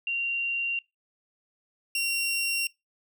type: tone pair in turn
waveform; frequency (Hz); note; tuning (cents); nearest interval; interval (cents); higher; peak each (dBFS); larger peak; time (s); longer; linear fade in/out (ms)
sine / sawtooth; 2764 / 2749; F7 / F7; -19 / -28; unison; 9; first; -26 / -22; second; 0.07-0.79 / 1.95-2.67; neither; 2
effects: noise-tail reverb RT60 0.2 s tail -23 dB re dry